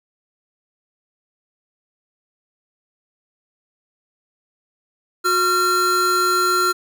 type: tone pair together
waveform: square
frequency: 363.8 / 1373.5 Hz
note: F#4 / F6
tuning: -29 / -29 cents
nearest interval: octave + major seventh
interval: 2300 cents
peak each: -23 / -17 dBFS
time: 5.24-6.73 s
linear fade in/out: 20 ms
effects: none